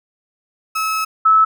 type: tone pair in turn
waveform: 35% pulse / sine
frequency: 1294 / 1303 Hz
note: E6 / E6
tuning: -32 / -20 cents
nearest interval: unison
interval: 12 cents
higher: second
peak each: -16 / -8 dBFS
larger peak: second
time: 0.75-1.05 / 1.25-1.45 s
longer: first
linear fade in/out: 10 ms
effects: none